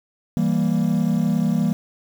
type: chord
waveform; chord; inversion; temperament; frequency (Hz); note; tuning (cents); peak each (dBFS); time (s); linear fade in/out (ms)
triangle; E diminished; none; equal; 164.81 / 196 / 233.1; E3 / G3 / Bb3; 0 / 0 / 0; -19; 0.37-1.73; 0
effects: tanh soft clip ceiling -9 dBFS + 7-bit